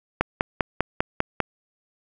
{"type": "click train", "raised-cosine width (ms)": 0.5, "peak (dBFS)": -4, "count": 7, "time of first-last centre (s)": [0.21, 1.403], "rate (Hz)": 5.03, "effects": []}